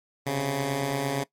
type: beating tone pair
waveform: 10% pulse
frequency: 130.81 / 139.51 Hz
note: C3 / C#3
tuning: 0 / +11 cents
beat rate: 8.7 Hz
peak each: -26 / -18 dBFS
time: 0.26-1.24 s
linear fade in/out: 10 ms
effects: noise-tail reverb RT60 0.1 s tail -19 dB re dry + MP3 64 kbps